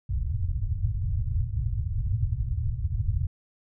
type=low-pass noise; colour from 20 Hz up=white; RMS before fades=-27 dBFS; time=0.09-3.27 s; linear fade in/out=5 ms; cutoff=120 Hz; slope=48 dB/octave; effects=none